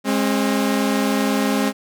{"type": "tone pair together", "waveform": "sawtooth", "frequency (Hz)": [207.5, 267.4], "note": ["G#3", "C4"], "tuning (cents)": [-1, 38], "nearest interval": "major third", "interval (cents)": 439, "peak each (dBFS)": -16, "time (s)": [0.04, 1.73], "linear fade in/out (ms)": 50, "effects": []}